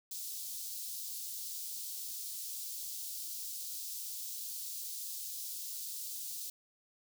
white high-pass noise, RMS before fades -42 dBFS, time 0.11-6.5 s, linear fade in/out 5 ms, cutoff 4100 Hz, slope 24 dB/octave, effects none

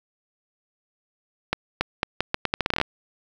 accelerating click train, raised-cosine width 0.3 ms, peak -5 dBFS, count 15, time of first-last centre 1.53-2.814 s, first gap 280 ms, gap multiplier 0.79, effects 7-bit

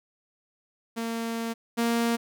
sawtooth tone pair in turn, 229.1 / 233.1 Hz, A#3 / A#3, -30 / 0 cents, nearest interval unison, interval 30 cents, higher second, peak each -25 / -19 dBFS, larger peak second, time 0.96-1.54 / 1.77-2.17 s, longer first, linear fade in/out 20 ms, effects none

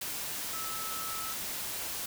sine tone in noise, 1304 Hz, E6, 19 cents flat, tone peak -40 dBFS, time 0.53-1.33 s, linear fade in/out 5 ms, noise white, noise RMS -37 dBFS, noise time 0.01-2.06 s, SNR -6 dB, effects none

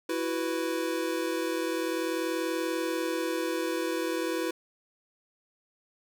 square chord, E suspended second, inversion none, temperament equal, 329.6 / 370 / 493.9 Hz, E4 / F#4 / B4, 0 / 0 / 0 cents, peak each -32 / -35 / -34 dBFS, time 0.09-4.51 s, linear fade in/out 5 ms, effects none

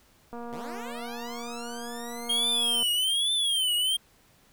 click train, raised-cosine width 1 ms, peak -27 dBFS, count 593, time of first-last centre 0.33-2.828 s, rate 237 Hz
10% pulse linear sweep, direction up, 112.6 to 3036 Hz, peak -32 dBFS, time 0.52-3.05 s, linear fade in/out 10 ms
square tone with vibrato, 3200 Hz, G7, 35 cents sharp, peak -24 dBFS, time 2.29-3.97 s, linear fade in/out 10 ms, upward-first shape triangle, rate 1.2 Hz, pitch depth 190 cents each way
effects pink hiss -61 dBFS RMS until 4.52 s

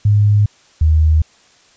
sine tone pair in turn, 103.83 / 78.21 Hz, G#2 / D#2, 0 / +10 cents, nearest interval perfect fourth, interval 490 cents, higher first, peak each -8 dBFS, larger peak neither, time 0.05-0.46 / 0.81-1.22 s, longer neither, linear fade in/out 5 ms, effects white hiss -50 dBFS RMS until 1.76 s + resampled to 16000 Hz

